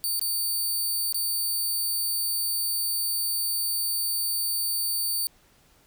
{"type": "tone with dropouts", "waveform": "5% pulse", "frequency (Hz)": 4580, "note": "D8", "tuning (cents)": -44, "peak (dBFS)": -18, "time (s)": [0.04, 5.27], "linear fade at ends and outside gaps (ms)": 0, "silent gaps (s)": [[0.195, 0.214], [1.125, 1.144]], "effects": ["pink hiss -60 dBFS RMS until 5.86 s"]}